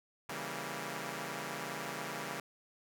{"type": "chord", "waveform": "5% pulse", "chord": "C# diminished seventh", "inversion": "none", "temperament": "equal", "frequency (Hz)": [138.59, 164.81, 196, 233.1], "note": ["C#3", "E3", "G3", "Bb3"], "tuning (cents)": [0, 0, 0, 0], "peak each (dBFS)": -33, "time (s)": [0.29, 2.4], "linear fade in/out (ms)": 2, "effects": []}